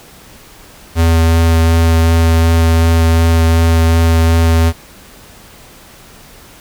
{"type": "tone with vibrato", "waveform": "square", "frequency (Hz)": 82.41, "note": "E2", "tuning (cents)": 0, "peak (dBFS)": -8, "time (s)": [0.95, 4.73], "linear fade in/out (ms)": 50, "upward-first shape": "sine", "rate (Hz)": 2.7, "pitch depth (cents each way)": 10, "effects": ["pink hiss -39 dBFS RMS until 6.6 s"]}